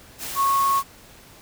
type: tone in noise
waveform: sine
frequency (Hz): 1100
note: C#6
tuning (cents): -14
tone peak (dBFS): -17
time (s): 0.35-0.83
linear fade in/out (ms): 50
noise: white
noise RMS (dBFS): -32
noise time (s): 0.18-0.84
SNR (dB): +12
effects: pink hiss -48 dBFS RMS until 1.41 s